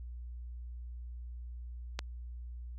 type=click; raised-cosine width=0.2 ms; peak=-17 dBFS; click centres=1.991 s; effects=added 60 Hz sine -41 dBFS peak until 2.78 s